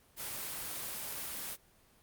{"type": "noise", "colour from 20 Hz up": "white", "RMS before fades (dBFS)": -40, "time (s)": [0.16, 1.57], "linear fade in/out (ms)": 50, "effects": ["pink hiss -65 dBFS RMS until 2.02 s", "Opus 24 kbps"]}